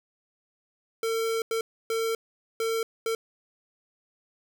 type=tone bursts at uneven times; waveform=square; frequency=452 Hz; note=A4; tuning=47 cents sharp; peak=-26 dBFS; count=5; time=1.03-1.42 / 1.51-1.61 / 1.9-2.15 / 2.6-2.83 / 3.06-3.15 s; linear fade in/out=2 ms; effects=none